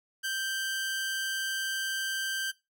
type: tone pair together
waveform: sawtooth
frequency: 1568 / 2960 Hz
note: G6 / F#7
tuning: 0 / 0 cents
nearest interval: major seventh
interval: 1100 cents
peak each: -27 / -38 dBFS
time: 0.23-2.52 s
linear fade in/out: 20 ms
effects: noise-tail reverb RT60 0.2 s tail -17 dB re dry